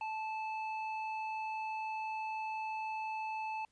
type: tone with low-pass filter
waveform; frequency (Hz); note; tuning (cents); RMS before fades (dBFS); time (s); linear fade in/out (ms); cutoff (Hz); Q
square; 874; A5; -12; -39; 0.01-3.65; 2; 2100; 3.8
effects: pink hiss -75 dBFS RMS until 3.71 s + resampled to 22050 Hz